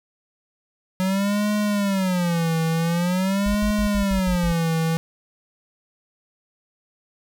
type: tone with vibrato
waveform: square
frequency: 184.5 Hz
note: F#3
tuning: 5 cents flat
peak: -20 dBFS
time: 1-4.97 s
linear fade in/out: 0 ms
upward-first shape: sine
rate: 0.46 Hz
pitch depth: 220 cents each way
type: tone bursts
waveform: sine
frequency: 51.9 Hz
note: G#1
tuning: in tune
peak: -23 dBFS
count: 7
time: 3.46-4.518 s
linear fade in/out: 0 ms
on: 86 ms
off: 76 ms
effects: none